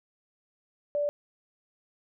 sine tone, 583 Hz, D5, 13 cents flat, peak -25 dBFS, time 0.95-1.09 s, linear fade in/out 0 ms, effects none

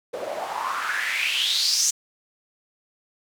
white noise with band-pass filter sweep, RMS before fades -25 dBFS, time 0.13-1.91 s, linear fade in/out 10 ms, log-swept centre 480 to 6600 Hz, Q 5.8, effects none

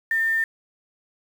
sine tone with quantisation, 1804 Hz, A6, 43 cents sharp, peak -19 dBFS, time 0.11-0.44 s, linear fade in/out 2 ms, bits 7, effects none

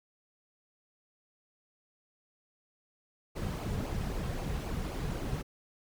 brown noise with flanger, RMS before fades -35 dBFS, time 3.35-5.43 s, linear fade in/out 20 ms, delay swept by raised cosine 0.53 to 3.43 ms, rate 3.8 Hz, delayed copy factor -0.55, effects none

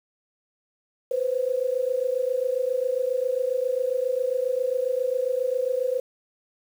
sine tone pair together, 496.2 / 523.6 Hz, B4 / C5, +8 / +1 cents, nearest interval minor second, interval 93 cents, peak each -25 dBFS, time 1.11-6 s, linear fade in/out 5 ms, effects 8-bit

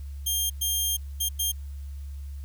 10% pulse tone bursts at uneven times, 3200 Hz, G7, 35 cents sharp, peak -16 dBFS, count 4, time 0.26-0.5 / 0.61-0.97 / 1.2-1.29 / 1.39-1.52 s, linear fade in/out 10 ms, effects added 70 Hz sine -34 dBFS peak until 2.44 s + white hiss -60 dBFS RMS until 2.44 s

